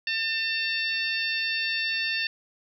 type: harmonic tone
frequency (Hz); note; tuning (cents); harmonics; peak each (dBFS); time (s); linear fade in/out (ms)
899; A5; +37; 2 / 3 / 4 / 5 / 6; -30 / -29 / -34 / -32 / -40; 0.07-2.27; 2
effects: 10-bit